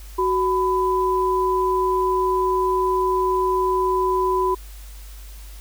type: tone pair together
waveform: sine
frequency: 372.6 / 1000 Hz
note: F#4 / B5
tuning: +12 / +21 cents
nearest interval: octave + perfect fourth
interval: 1709 cents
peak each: -20 dBFS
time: 0.18-4.55 s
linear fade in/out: 10 ms
effects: added 50 Hz sine -36 dBFS peak until 5.6 s + white hiss -47 dBFS RMS until 5.6 s